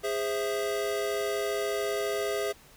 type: chord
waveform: square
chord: Ab augmented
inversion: none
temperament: equal with one note detuned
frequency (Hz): 410.5 / 523.3 / 659.3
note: Ab4 / C5 / E5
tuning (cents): -20 / 0 / 0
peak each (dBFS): -31 / -36 / -34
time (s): 0.03-2.53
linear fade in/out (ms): 20
effects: pink hiss -55 dBFS RMS until 2.76 s